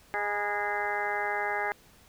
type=harmonic tone with a mistuned harmonic; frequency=206 Hz; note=G#3; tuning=14 cents flat; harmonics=2 / 3 / 4 / 5 / 6 / 7 / 8 / 9 / 10; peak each=-37 / -39 / -32 / -43 / -39 / -42 / -34 / -40 / -36 dBFS; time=0.14-1.72 s; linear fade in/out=0 ms; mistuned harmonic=5; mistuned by=-92 cents; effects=pink hiss -58 dBFS RMS until 2.08 s